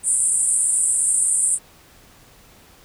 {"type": "band-pass noise", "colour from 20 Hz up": "white", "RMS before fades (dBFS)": -19, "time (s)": [0.03, 1.59], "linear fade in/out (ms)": 50, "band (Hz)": [8200, 9500], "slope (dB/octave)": 96, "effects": ["pink hiss -50 dBFS RMS until 2.84 s"]}